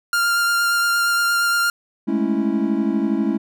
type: tone with vibrato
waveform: 45% pulse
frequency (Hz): 1396.9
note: F6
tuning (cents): 0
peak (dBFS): -16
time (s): 0.13-1.7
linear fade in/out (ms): 2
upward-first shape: sine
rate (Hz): 8.6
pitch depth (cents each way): 12
type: chord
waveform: triangle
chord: A major seventh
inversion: third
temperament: equal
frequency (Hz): 207.7 / 220 / 277.2 / 329.6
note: G#3 / A3 / C#4 / E4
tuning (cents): 0 / 0 / 0 / 0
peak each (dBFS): -21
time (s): 2.07-3.38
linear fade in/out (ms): 20
effects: none